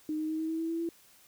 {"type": "tone with pitch steps", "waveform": "sine", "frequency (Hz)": [307.7, 311.5, 315.3, 319.1, 323, 326.9, 330.9, 335], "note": ["D#4", "D#4", "D#4", "D#4", "E4", "E4", "E4", "E4"], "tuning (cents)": [-19, 2, 23, 44, -35, -14, 7, 28], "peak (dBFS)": -30, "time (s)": [0.09, 0.89], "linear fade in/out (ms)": 2, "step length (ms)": 100, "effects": ["white hiss -60 dBFS RMS until 1.27 s"]}